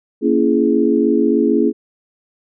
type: chord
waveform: sine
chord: A# half-diminished seventh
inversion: none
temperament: just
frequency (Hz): 233.1 / 279.7 / 335.6 / 419.5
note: A#3 / C#4 / E4 / G#4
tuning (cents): 0 / +16 / +31 / +17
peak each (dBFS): -17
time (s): 0.21-1.73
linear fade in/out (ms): 50
effects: none